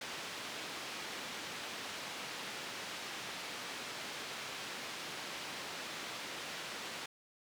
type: band-pass noise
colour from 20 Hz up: white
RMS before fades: -44 dBFS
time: 0.01-7.06 s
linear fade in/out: 5 ms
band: 150 to 3900 Hz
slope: 12 dB/octave
effects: none